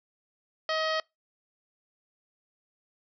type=harmonic tone; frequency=633 Hz; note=D#5; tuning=30 cents sharp; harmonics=1 / 2 / 3 / 4 / 5 / 6 / 7 / 8 / 9; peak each=-30 / -32 / -34 / -43 / -36 / -44 / -38 / -41 / -50 dBFS; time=0.69-1 s; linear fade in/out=2 ms; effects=noise-tail reverb RT60 0.2 s tail -25 dB re dry